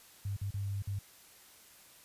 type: tone with dropouts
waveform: sine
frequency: 99.4 Hz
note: G2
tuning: 25 cents sharp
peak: -33 dBFS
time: 0.25-0.99 s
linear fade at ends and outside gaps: 5 ms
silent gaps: 0.366-0.413 / 0.507-0.54 / 0.823-0.872 s
effects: white hiss -58 dBFS RMS until 2.04 s + resampled to 32000 Hz